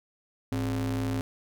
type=ring-modulated tone; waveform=square; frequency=77.7 Hz; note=D#2; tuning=2 cents flat; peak=-25 dBFS; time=0.52-1.21 s; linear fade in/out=0 ms; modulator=187 Hz; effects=none